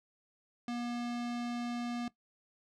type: tone with low-pass filter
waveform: square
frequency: 239.8 Hz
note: A#3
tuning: 49 cents sharp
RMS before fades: -37 dBFS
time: 0.68-2.08 s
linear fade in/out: 2 ms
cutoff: 5600 Hz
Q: 0.81
effects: noise-tail reverb RT60 0.1 s tail -17 dB re dry